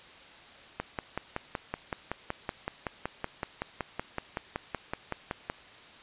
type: click train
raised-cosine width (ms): 0.5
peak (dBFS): -16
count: 26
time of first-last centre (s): 0.8-5.499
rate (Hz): 5.32
effects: white hiss -51 dBFS RMS until 6.02 s + resampled to 8000 Hz